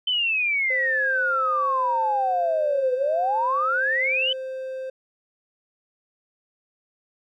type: exponential two-way sweep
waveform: sine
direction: down then up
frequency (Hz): 3080 to 497.7 to 3080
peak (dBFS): -20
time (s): 0.07-4.33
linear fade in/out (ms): 5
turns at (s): 2.94
type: tone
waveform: triangle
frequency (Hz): 523.3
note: C5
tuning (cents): 0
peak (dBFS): -27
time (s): 0.7-4.9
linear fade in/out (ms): 5
effects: none